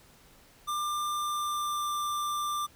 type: tone with pitch glide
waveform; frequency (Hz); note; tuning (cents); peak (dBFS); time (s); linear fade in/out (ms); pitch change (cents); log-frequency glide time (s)
square; 1193 to 1184.8; D6 to D6; +27 to +15; -30; 0.67-2.67; 20; -12; 1.16-1.92
effects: pink hiss -58 dBFS RMS until 2.75 s